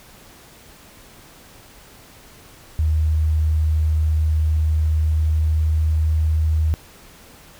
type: tone with pitch glide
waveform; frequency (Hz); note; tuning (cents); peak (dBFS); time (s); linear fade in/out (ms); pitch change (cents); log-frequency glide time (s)
sine; 78 to 78.54; D#2 to D#2; +5 to +17; -15; 2.79-6.74; 0; +12; 4.97-6.21
effects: pink hiss -46 dBFS RMS until 7.59 s